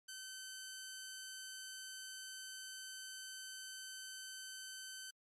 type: tone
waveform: 10% pulse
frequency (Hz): 1534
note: G6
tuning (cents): -38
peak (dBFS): -39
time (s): 0.08-5.11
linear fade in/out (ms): 10
effects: MP3 64 kbps